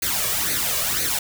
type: noise with flanger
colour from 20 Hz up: white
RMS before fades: -23 dBFS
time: 0.02-1.19 s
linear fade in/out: 5 ms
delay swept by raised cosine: 0.47 to 1.77 ms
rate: 2 Hz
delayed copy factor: +0.7
effects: none